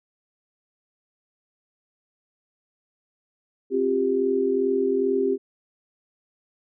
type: tone cluster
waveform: sine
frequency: 264.4 / 353.1 / 395.5 Hz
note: C4 / F4 / G4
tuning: +18 / +19 / +15 cents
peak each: -26 / -28 / -21 dBFS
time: 3.7-5.38 s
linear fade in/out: 50 ms
effects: none